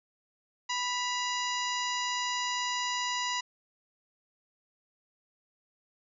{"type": "harmonic tone with a mistuned harmonic", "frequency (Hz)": 987.8, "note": "B5", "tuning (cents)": 0, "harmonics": [1, 2, 3, 4, 5, 6, 7], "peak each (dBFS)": [-33, -36, -38, -39, -40, -41, -41], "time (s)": [0.69, 3.41], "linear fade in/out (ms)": 10, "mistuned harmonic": 3, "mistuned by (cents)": -69, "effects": []}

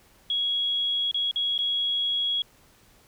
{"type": "tone with dropouts", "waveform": "sine", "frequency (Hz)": 3324, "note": "G#7", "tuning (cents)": 1, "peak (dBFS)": -23, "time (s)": [0.3, 2.42], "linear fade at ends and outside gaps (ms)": 2, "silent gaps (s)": [[1.113, 1.144], [1.312, 1.359], [1.579, 1.589]], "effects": ["pink hiss -58 dBFS RMS until 3.07 s"]}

